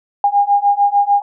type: beating tone pair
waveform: sine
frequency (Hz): 807 / 813.7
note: G#5 / G#5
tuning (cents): -50 / -36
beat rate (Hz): 6.7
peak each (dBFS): -14 / -13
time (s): 0.24-1.22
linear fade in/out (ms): 2
effects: none